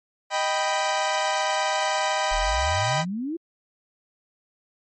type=chord; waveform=sawtooth; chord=Eb augmented; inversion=none; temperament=equal; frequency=622.3 / 784 / 987.8 Hz; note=Eb5 / G5 / B5; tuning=0 / 0 / 0 cents; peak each=-23 / -22 / -23 dBFS; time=0.3-3.05 s; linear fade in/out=50 ms
type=exponential sweep; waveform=sine; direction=up; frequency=34.28 to 349.2 Hz; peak=-26 dBFS; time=2.31-3.37 s; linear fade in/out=10 ms
effects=low-pass 10000 Hz 12 dB/octave + MP3 32 kbps